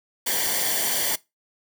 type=noise with comb filter; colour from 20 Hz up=white; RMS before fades=-24 dBFS; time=0.26-1.16 s; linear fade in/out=10 ms; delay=0.77 ms; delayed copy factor=-0.7; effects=noise-tail reverb RT60 0.2 s tail -20 dB re dry